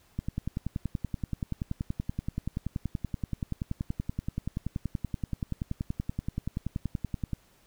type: click train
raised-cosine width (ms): 5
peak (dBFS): -18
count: 76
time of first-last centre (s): 0.19-7.333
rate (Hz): 10.5
effects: pink hiss -63 dBFS RMS until 7.66 s